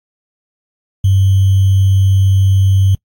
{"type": "tone with sample-and-hold", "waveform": "sine", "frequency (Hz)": 96.5, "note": "G2", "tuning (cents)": -27, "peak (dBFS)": -7, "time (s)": [1.04, 2.95], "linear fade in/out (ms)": 5, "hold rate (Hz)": 3150, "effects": ["noise-tail reverb RT60 0.1 s tail -26 dB re dry", "AAC 64 kbps"]}